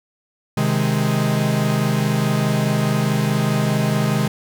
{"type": "chord", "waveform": "45% pulse", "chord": "Ab major", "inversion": "first", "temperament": "equal", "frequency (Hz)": [130.81, 155.56, 207.7], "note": ["C3", "Eb3", "Ab3"], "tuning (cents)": [0, 0, 0], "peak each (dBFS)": -21, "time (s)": [0.57, 4.28], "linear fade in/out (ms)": 5, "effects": []}